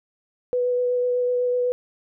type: tone with vibrato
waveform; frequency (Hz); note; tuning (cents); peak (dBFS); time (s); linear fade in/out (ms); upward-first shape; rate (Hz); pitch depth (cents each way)
sine; 493.9; B4; 0; -19; 0.53-1.72; 0; sine; 8; 10
effects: none